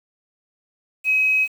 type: tone with quantisation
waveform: sine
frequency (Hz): 2542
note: D#7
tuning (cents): +36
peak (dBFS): -15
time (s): 1.04-1.48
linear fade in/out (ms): 50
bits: 7
effects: none